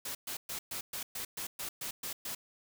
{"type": "noise bursts", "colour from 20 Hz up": "white", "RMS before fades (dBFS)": -39, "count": 11, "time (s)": [0.05, 2.35], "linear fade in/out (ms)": 5, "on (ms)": 100, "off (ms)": 120, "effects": []}